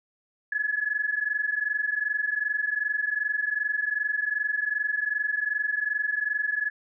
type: tone pair together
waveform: sine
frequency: 1687 / 1709.6 Hz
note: G#6 / G#6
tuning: +27 / +50 cents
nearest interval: unison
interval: 23 cents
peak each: -28 / -27 dBFS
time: 0.52-6.7 s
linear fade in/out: 5 ms
effects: none